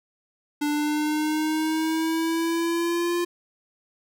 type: exponential sweep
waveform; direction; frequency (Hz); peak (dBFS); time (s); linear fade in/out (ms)
square; up; 293.7 to 349.1; -23; 0.61-3.25; 10
effects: none